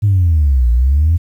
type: exponential two-way sweep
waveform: sine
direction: down then up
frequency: 107.1 to 57.4 to 87.2 Hz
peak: -7 dBFS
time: 0.02-1.18 s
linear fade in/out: 20 ms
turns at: 0.71 s
effects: tanh soft clip ceiling -5 dBFS + 8-bit